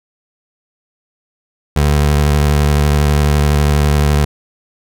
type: tone with vibrato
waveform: 25% pulse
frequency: 73.4 Hz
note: D2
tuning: in tune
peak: -6 dBFS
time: 1.76-4.25 s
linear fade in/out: 5 ms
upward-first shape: triangle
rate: 12 Hz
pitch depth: 36 cents each way
effects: none